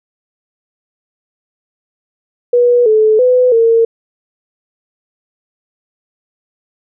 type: tone with pitch steps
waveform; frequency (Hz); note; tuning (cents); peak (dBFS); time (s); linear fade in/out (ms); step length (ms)
sine; 485.5 / 433.5 / 502 / 457.3; B4 / A4 / B4 / A#4; -30 / -26 / +28 / -33; -6; 2.53-3.85; 5; 330
effects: none